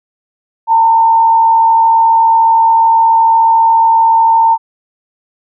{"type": "tone with frequency modulation", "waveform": "sine", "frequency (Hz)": 907, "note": "A#5", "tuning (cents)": -48, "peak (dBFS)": -5, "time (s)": [0.67, 4.58], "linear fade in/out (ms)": 50, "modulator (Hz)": 68.8, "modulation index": 0.28, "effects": []}